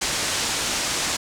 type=low-pass noise; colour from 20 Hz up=white; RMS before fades=-25 dBFS; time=0.01-1.17 s; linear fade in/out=10 ms; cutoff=8000 Hz; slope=24 dB/octave; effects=none